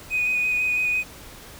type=tone with vibrato; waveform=triangle; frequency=2489 Hz; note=D#7; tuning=in tune; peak=-17 dBFS; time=0.1-1.04 s; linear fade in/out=50 ms; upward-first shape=square; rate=6 Hz; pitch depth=13 cents each way; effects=tanh soft clip ceiling -17 dBFS + pink hiss -43 dBFS RMS until 1.59 s